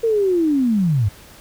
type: linear sweep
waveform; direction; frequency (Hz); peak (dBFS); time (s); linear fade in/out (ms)
sine; down; 466.2 to 92.5; -14; 0.03-1.09; 10
effects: pink hiss -44 dBFS RMS until 1.4 s